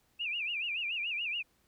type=tone with vibrato; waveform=sine; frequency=2604 Hz; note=E7; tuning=22 cents flat; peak=-32 dBFS; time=0.19-1.43 s; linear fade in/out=20 ms; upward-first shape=sine; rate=7 Hz; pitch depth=180 cents each way; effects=pink hiss -71 dBFS RMS until 1.67 s